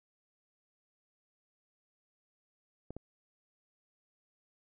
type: clicks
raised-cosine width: 2 ms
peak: -29 dBFS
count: 2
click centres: 2.906 / 2.966 s
effects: none